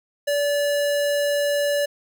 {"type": "tone", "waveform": "square", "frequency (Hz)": 577, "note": "D5", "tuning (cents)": -31, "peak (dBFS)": -20, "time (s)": [0.27, 1.86], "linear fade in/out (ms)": 10, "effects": []}